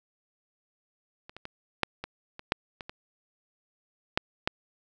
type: clicks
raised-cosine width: 0.3 ms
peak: -28 / -27 / -22 / -7 / -19 / -25 / -7 / -22 / -23 / -7 / -9 dBFS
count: 11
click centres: 1.295 / 1.366 / 1.454 / 1.833 / 2.04 / 2.394 / 2.521 / 2.808 / 2.895 / 4.175 / 4.475 s
effects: none